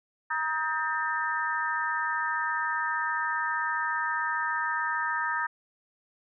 harmonic tone with a mistuned harmonic, 315 Hz, D#4, 21 cents sharp, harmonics 3 / 4 / 5 / 6, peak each -32 / -32 / -32 / -32 dBFS, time 0.3-5.47 s, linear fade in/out 10 ms, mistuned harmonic 6, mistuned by -78 cents, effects none

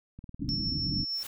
click train, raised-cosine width 5 ms, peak -31 dBFS, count 11, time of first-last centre 0.19-0.705 s, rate 19.4 Hz
white low-pass noise, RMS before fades -33 dBFS, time 0.4-1.05 s, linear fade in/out 20 ms, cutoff 310 Hz, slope 96 dB/octave
sine tone with tremolo, 5400 Hz, E8, 41 cents sharp, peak -29 dBFS, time 0.49-1.23 s, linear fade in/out 0 ms, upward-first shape sine, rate 6.5 Hz, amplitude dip 30%
white noise with exponential growth, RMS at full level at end -38 dBFS, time 1.04-1.27 s, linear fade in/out 5 ms, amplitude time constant 50 ms
effects none

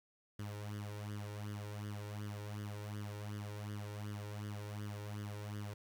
sawtooth tone with flanger, 103.83 Hz, G#2, in tune, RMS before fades -44 dBFS, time 0.39-5.74 s, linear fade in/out 5 ms, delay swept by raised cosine 0.6 to 2.2 ms, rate 2.7 Hz, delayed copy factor +0.75, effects 11-bit

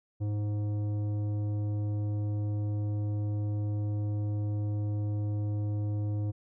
triangle tone with tanh clipping, 104.2 Hz, G#2, 6 cents sharp, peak -30 dBFS, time 0.2-6.32 s, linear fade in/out 20 ms, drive 15 dB, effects none

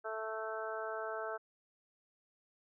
harmonic tone, 220 Hz, A3, in tune, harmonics 2 / 3 / 4 / 5 / 6 / 7, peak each -43 / -42 / -47 / -50 / -44 / -46 dBFS, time 0.04-1.38 s, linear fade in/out 20 ms, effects none

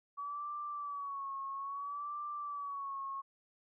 sine tone with vibrato, 1134 Hz, C#6, 39 cents sharp, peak -38 dBFS, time 0.17-3.22 s, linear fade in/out 20 ms, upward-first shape sine, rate 0.6 Hz, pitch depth 68 cents each way, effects none

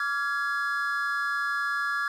triangle tone cluster, 1157 / 1388 / 1675 Hz, D6 / F6 / G#6, -26 / -11 / +14 cents, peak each -30 / -29 / -27 dBFS, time 0-2.08 s, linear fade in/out 2 ms, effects none

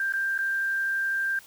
sine tone with dropouts, 1583 Hz, G6, 17 cents sharp, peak -24 dBFS, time 0-1.39 s, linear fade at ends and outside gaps 2 ms, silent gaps 0.124-0.136 / 0.379-0.388 s, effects white hiss -51 dBFS RMS until 1.46 s

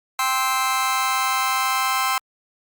sawtooth chord, C major, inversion second, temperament just, 784.9 / 1046.5 / 1308.1 Hz, G5 / C6 / E6, +2 / 0 / -14 cents, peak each -22 / -18 / -21 dBFS, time 0.19-2.18 s, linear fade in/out 2 ms, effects Opus 48 kbps

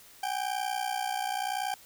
40% pulse ring-modulated tone, 785 Hz, G5, 2 cents sharp, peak -26 dBFS, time 0.23-1.74 s, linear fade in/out 0 ms, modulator 30.4 Hz, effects white hiss -54 dBFS RMS until 1.85 s

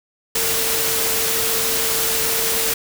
sine tone in noise, 451.6 Hz, A4, 45 cents sharp, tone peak -28 dBFS, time 0.35-2.74 s, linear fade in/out 5 ms, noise white, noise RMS -20 dBFS, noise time 0.35-2.74 s, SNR -11 dB, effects none

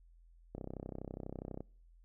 click train, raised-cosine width 2 ms, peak -29 dBFS, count 35, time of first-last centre 0.55-1.606 s, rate 32.2 Hz, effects noise-tail reverb RT60 0.5 s tail -25 dB re dry + added 42 Hz sine -59 dBFS peak until 2.04 s

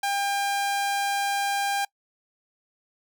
sawtooth tone, 800 Hz, G5, 35 cents sharp, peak -20 dBFS, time 0.03-1.85 s, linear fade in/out 5 ms, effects noise-tail reverb RT60 0.1 s tail -25 dB re dry

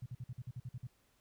sine tone bursts, 123.47 Hz, B2, in tune, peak -40 dBFS, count 10, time 0.02-0.87 s, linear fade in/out 5 ms, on 40 ms, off 50 ms, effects pink hiss -73 dBFS RMS until 1.2 s

